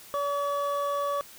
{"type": "tone pair together", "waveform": "triangle", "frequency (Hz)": [570, 1140], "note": ["C#5", "C#6"], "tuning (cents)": [48, 48], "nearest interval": "octave", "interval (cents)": 1200, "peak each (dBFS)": -27, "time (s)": [0.14, 1.21], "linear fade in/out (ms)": 0, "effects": ["white hiss -49 dBFS RMS until 1.38 s"]}